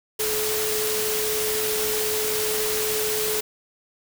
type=tone in noise; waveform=sine; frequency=430 Hz; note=A4; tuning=40 cents flat; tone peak=-26 dBFS; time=0.19-3.41 s; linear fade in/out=10 ms; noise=white; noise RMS=-26 dBFS; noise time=0.19-3.41 s; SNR=-3 dB; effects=none